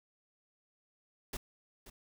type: noise with echo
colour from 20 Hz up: pink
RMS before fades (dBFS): -39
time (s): 1.33-1.37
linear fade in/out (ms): 5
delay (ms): 530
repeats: 1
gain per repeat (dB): -13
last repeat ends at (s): 1.9
effects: none